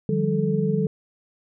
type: tone cluster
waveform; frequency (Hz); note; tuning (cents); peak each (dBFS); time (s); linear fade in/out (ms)
sine; 152 / 178.1 / 198 / 436.2; D#3 / F3 / G3 / A4; -40 / +34 / +18 / -15; -25; 0.09-0.87; 2
effects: none